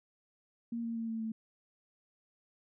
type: tone with pitch steps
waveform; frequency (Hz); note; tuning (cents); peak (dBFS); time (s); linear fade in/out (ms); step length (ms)
sine; 233.1 / 230.3 / 227.5 / 224.8 / 222.1; A#3 / A#3 / A#3 / A3 / A3; 0 / -21 / -42 / +37 / +16; -34; 0.72-1.32; 5; 120
effects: none